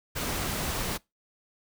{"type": "noise", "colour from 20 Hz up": "pink", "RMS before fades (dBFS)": -31, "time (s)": [0.15, 0.98], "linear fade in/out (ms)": 20, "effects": ["noise-tail reverb RT60 0.2 s tail -23 dB re dry"]}